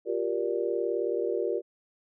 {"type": "chord", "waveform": "sine", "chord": "G minor seventh", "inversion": "third", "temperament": "just", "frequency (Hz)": [352.8, 392, 470.4, 588], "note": ["F4", "G4", "Bb4", "D5"], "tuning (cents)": [18, 0, 16, 2], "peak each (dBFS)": [-32, -31, -30, -35], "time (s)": [0.05, 1.62], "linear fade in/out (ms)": 50, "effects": []}